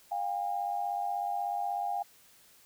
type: tone pair together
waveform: sine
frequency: 708.6 / 805 Hz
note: F5 / G5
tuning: +25 / +46 cents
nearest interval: major second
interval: 221 cents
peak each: -34 / -32 dBFS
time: 0.11-2.03 s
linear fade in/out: 10 ms
effects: white hiss -60 dBFS RMS until 2.65 s